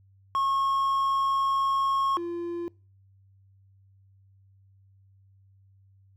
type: tone pair in turn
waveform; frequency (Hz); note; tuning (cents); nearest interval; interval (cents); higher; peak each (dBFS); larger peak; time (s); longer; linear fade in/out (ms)
triangle; 1089 / 344; C#6 / F4; -31 / -26; octave + minor sixth; 1995; first; -21 / -28; first; 0.35-2.17 / 2.17-2.68; first; 0
effects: noise-tail reverb RT60 0.4 s tail -24 dB re dry + added 97 Hz sine -56 dBFS peak until 6.16 s